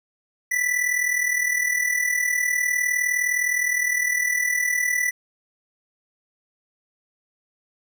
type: tone with amplitude modulation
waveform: square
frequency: 1975.5 Hz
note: B6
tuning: in tune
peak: -18 dBFS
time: 0.51-5.11 s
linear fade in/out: 10 ms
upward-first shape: sine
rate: 39.6 Hz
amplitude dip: 65%
effects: none